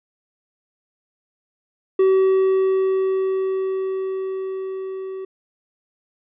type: tone with level ramp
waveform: triangle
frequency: 381.1 Hz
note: G4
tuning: 49 cents flat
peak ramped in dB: -10 to -26 dBFS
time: 1.99-5.25 s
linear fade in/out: 5 ms
effects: resampled to 8000 Hz